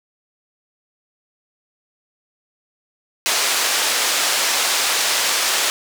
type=band-pass noise; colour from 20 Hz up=white; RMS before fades=-19 dBFS; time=3.26-5.7 s; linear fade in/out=0 ms; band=500 to 7000 Hz; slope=12 dB/octave; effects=none